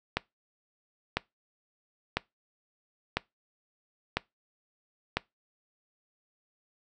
click train, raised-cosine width 0.3 ms, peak -10 dBFS, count 6, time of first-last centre 0.17-5.17 s, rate 1 Hz, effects noise-tail reverb RT60 0.2 s tail -22 dB re dry

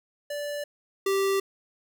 square tone pair in turn, 583 / 390.7 Hz, D5 / G4, -13 / -6 cents, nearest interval perfect fifth, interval 693 cents, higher first, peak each -31 / -23 dBFS, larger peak second, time 0.3-0.64 / 1.06-1.4 s, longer neither, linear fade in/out 5 ms, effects none

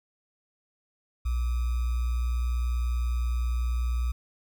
sine tone with sample-and-hold, 60.3 Hz, B1, 41 cents flat, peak -24 dBFS, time 1.25-4.12 s, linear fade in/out 10 ms, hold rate 1225 Hz, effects none

